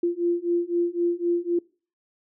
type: beating tone pair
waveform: sine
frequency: 343.9 / 347.8 Hz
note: F4 / F4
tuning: -27 / -7 cents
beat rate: 3.9 Hz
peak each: -25 / -24 dBFS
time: 0.03-1.59 s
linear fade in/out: 5 ms
effects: noise-tail reverb RT60 0.4 s tail -24 dB re dry